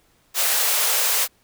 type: high-pass noise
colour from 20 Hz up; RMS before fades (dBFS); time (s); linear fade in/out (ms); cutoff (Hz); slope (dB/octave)
white; -20; 0.34-1.28; 50; 430; 96
effects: pink hiss -61 dBFS RMS until 1.43 s